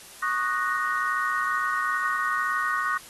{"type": "chord", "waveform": "sine", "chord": "D# minor seventh", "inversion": "third", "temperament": "equal with one note detuned", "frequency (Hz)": [1108.7, 1230.9, 1480, 1864.7], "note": ["C#6", "D#6", "F#6", "A#6"], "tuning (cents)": [0, -19, 0, 0], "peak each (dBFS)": -29, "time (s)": [0.22, 2.98], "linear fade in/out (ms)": 10, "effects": ["white hiss -46 dBFS RMS until 3.09 s", "AAC 32 kbps"]}